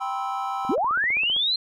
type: chord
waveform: triangle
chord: C major seventh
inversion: second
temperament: just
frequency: 784.9 / 981.1 / 1046.5 / 1308.1 Hz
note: G5 / B5 / C6 / E6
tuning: +2 / -12 / 0 / -14 cents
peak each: -27 / -32 / -32 / -29 dBFS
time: 0-0.76 s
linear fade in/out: 20 ms
type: click train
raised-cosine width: 1 ms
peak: -26 dBFS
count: 12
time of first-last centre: 0.65-1.364 s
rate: 15.4 Hz
type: linear sweep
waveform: sine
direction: up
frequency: 205.2 to 4186 Hz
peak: -20 dBFS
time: 0.69-1.56 s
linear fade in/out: 5 ms
effects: none